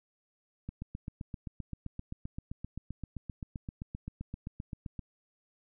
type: click train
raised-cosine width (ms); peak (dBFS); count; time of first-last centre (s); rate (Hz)
5; -26; 34; 0.69-4.992; 7.67
effects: none